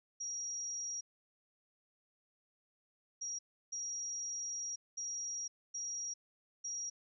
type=tone bursts at uneven times; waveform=sine; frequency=5690 Hz; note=F8; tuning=31 cents sharp; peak=-38 dBFS; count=6; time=0.2-1.01 / 3.21-3.39 / 3.72-4.76 / 4.97-5.48 / 5.74-6.14 / 6.64-6.9 s; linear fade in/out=10 ms; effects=none